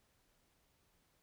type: silence
effects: pink hiss -75 dBFS RMS until 1.22 s